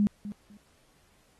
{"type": "tone with echo", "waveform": "sine", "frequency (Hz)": 205.9, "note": "G#3", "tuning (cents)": -15, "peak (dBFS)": -20, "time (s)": [0, 0.07], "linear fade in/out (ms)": 0, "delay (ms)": 250, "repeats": 2, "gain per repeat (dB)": -14, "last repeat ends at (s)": 0.57, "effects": ["pink hiss -65 dBFS RMS until 1.39 s", "AAC 32 kbps"]}